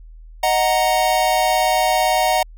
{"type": "chord", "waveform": "square", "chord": "D# minor", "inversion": "none", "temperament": "equal", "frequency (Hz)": [622.3, 740, 932.3], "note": ["D#5", "F#5", "A#5"], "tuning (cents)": [0, 0, 0], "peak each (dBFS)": [-21, -18, -22], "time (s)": [0.43, 2.43], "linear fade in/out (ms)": 5, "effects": ["added 40 Hz sine -37 dBFS peak until 2.57 s"]}